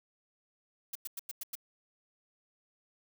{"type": "noise bursts", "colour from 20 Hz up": "blue", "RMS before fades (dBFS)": -39, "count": 6, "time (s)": [0.93, 1.554], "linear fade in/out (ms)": 5, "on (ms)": 24, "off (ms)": 96, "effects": []}